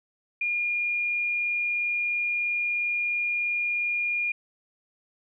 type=tone; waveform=sine; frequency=2421 Hz; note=D#7; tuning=48 cents flat; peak=-24 dBFS; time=0.41-4.32 s; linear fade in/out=5 ms; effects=none